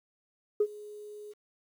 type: tone with ADSR envelope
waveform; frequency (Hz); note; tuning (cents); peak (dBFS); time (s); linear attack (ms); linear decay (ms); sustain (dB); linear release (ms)
sine; 418.2; G#4; +12; -19; 0.6-1.34; 6; 60; -23; 29
effects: tanh soft clip ceiling -17 dBFS + 10-bit